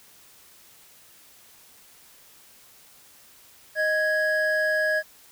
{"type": "tone pair together", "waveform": "triangle", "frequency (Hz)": [622.2, 1661.2], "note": ["D#5", "G#6"], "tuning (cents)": [0, 0], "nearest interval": "octave + perfect fourth", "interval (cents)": 1700, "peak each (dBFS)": [-23, -21], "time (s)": [3.75, 5.03], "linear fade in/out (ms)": 50, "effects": ["white hiss -53 dBFS RMS until 5.31 s"]}